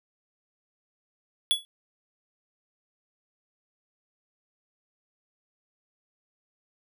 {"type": "tone with exponential decay", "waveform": "square", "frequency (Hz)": 3387, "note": "G#7", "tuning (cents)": 33, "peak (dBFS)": -17, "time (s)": [1.51, 1.65], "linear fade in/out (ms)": 0, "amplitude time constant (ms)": 30, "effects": []}